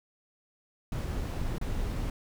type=noise with dropouts; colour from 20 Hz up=brown; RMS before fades=-32 dBFS; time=0.92-2.1 s; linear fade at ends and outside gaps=2 ms; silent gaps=1.583-1.613 s; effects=none